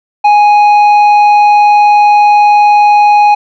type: tone with tanh clipping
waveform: triangle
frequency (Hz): 830.6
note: G#5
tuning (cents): 0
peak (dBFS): -4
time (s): 0.24-3.35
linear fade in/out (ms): 10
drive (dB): 11
effects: none